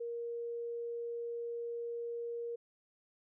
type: tone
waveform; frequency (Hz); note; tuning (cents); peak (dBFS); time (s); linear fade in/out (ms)
sine; 470; A#4; +14; -37; 0-2.56; 10
effects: none